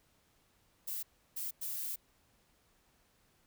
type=noise bursts at uneven times; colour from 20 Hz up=violet; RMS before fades=-39 dBFS; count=3; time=0.87-1.03 / 1.36-1.51 / 1.61-1.96 s; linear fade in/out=10 ms; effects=pink hiss -71 dBFS RMS until 3.46 s